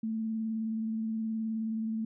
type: tone with vibrato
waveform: sine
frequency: 221.7 Hz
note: A3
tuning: 13 cents sharp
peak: -30 dBFS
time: 0.03-2.05 s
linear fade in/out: 5 ms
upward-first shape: triangle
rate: 19 Hz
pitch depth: 27 cents each way
effects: none